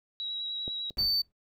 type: tone with vibrato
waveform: sine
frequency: 3869 Hz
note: B7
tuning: 36 cents flat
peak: -32 dBFS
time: 0.2-0.9 s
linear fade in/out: 0 ms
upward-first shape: triangle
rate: 10 Hz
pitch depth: 19 cents each way
type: clicks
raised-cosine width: 2 ms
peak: -26 / -35 dBFS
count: 2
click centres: 0.679 / 0.907 s
type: noise with exponential decay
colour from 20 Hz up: brown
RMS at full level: -35 dBFS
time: 0.97-1.32 s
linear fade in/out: 1 ms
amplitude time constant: 74 ms
type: tone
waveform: triangle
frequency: 4552 Hz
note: C#8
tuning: 45 cents sharp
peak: -24 dBFS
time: 0.98-1.22 s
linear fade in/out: 10 ms
effects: noise-tail reverb RT60 0.1 s tail -21 dB re dry